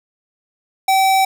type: tone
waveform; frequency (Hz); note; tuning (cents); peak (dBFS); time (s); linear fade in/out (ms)
square; 769; G5; -33; -12; 0.88-1.25; 5
effects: none